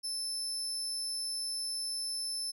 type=tone; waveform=30% pulse; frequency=5274 Hz; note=E8; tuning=in tune; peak=-30 dBFS; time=0.03-2.52 s; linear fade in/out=20 ms; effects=none